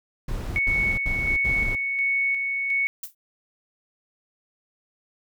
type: noise bursts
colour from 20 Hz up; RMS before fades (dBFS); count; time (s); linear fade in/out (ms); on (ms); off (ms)
brown; -29; 4; 0.28-1.754; 5; 310; 78
type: tone with tremolo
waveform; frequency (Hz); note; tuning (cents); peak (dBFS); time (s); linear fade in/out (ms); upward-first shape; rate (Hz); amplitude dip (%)
sine; 2217; C#7; 0; -20; 0.56-2.87; 0; square; 1.4; 35
type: noise with exponential decay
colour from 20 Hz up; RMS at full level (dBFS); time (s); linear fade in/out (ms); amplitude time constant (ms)
violet; -28; 3.03-3.15; 5; 24
effects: none